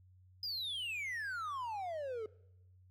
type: exponential sweep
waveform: triangle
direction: down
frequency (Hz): 5050 to 420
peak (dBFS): -36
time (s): 0.43-2.26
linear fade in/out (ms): 2
effects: noise-tail reverb RT60 0.9 s tail -22 dB re dry + added 92 Hz sine -60 dBFS peak until 2.9 s